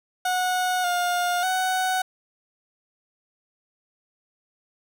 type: tone with pitch steps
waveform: 30% pulse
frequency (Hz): 733 / 710 / 746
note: F#5 / F5 / F#5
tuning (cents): -16 / +28 / +14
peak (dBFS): -19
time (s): 0.25-2.02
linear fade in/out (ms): 5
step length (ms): 590
effects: none